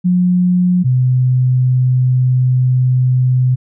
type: tone pair in turn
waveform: sine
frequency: 180 / 127.28 Hz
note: F#3 / C3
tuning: -47 / -47 cents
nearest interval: tritone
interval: 600 cents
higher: first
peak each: -9 dBFS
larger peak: neither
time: 0.04-0.84 / 0.84-3.56 s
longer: second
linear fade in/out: 20 ms
effects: none